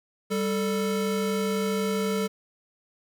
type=tone pair together; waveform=square; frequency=196.4 / 440.9 Hz; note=G3 / A4; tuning=+4 / +4 cents; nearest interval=octave + major second; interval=1400 cents; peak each=-28 dBFS; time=0.3-2.28 s; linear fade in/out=20 ms; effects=none